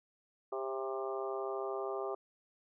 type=harmonic tone with a mistuned harmonic; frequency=132.5 Hz; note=C3; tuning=22 cents sharp; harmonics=3 / 4 / 5 / 6 / 7 / 8 / 9; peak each=-38 / -44 / -42 / -45 / -52 / -48 / -45 dBFS; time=0.52-2.15 s; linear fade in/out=5 ms; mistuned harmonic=4; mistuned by=+24 cents; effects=none